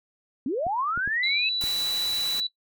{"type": "linear sweep", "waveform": "sine", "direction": "up", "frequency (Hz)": [231.1, 2637], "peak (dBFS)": -24, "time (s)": [0.46, 1.49], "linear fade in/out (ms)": 2}
{"type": "clicks", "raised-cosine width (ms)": 3, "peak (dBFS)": -25, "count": 4, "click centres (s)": [0.667, 0.976, 1.076, 1.639]}
{"type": "tone", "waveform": "sine", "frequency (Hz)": 3951, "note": "B7", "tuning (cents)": 0, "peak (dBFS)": -24, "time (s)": [1.23, 2.47], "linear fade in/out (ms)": 5}
{"type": "noise", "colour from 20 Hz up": "white", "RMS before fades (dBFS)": -35, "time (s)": [1.61, 2.4], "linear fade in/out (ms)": 0}
{"effects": ["noise-tail reverb RT60 0.1 s tail -17 dB re dry"]}